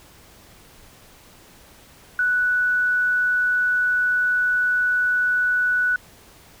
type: tone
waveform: sine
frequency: 1480 Hz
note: F#6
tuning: in tune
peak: -17 dBFS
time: 2.19-5.96 s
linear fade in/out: 2 ms
effects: pink hiss -49 dBFS RMS until 6.6 s